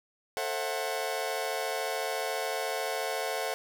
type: chord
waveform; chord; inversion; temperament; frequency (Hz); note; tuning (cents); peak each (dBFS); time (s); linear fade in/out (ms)
sawtooth; F# half-diminished seventh; first; just; 444 / 532.8 / 666 / 740; A4 / C5 / E5 / F#5; +16 / +31 / +18 / 0; -32; 0.37-3.54; 0
effects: none